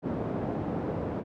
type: band-pass noise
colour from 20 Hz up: pink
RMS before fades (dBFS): -32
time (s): 0.02-1.24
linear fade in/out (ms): 50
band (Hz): 130 to 600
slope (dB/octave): 12
effects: none